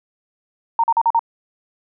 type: tone bursts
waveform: sine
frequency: 921 Hz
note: A#5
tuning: 21 cents flat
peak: -12 dBFS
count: 5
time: 0.79-1.193 s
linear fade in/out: 2 ms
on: 47 ms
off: 42 ms
effects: none